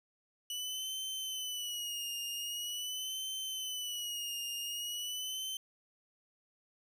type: tone with vibrato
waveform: sawtooth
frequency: 2954 Hz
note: F#7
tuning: 3 cents flat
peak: -34 dBFS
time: 0.5-5.57 s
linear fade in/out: 2 ms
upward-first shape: sine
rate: 0.44 Hz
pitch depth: 75 cents each way
effects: none